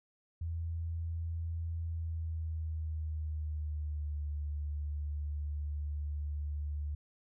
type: tone with pitch glide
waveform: sine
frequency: 82.8 to 73.77 Hz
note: E2 to D2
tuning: +8 to +8 cents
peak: -34 dBFS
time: 0.41-6.95 s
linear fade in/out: 5 ms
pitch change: -200 cents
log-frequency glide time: 1.84-4.22 s
effects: none